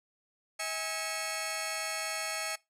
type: tone cluster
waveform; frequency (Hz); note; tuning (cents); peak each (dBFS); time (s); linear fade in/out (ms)
15% pulse; 642 / 824 / 2205 / 2651; E5 / G#5 / C#7 / E7; -46 / -14 / -10 / +9; -32 / -34 / -31 / -35; 0.59-2.56; 10
effects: noise-tail reverb RT60 0.2 s tail -21 dB re dry + resampled to 32000 Hz